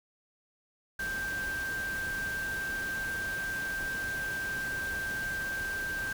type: tone in noise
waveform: sine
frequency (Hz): 1573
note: G6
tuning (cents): +6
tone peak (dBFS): -32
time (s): 0.99-6.13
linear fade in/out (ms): 5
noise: pink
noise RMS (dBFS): -42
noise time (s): 0.99-6.13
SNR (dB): +7
effects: none